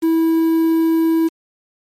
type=tone with quantisation; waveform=triangle; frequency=326.2 Hz; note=E4; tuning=18 cents flat; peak=-10 dBFS; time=0.02-1.29 s; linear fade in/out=20 ms; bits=6; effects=MP3 64 kbps